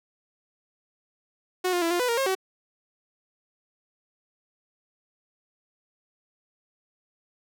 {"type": "tone with pitch steps", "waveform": "sawtooth", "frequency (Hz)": [366.4, 353.4, 334.4, 351.1, 496.8, 467.1, 538, 379.1], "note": ["F#4", "F4", "E4", "F4", "B4", "A#4", "C5", "F#4"], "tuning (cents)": [-17, 21, 25, 9, 10, 3, 48, 42], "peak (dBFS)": -19, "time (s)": [1.64, 2.352], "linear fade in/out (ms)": 10, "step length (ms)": 89, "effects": []}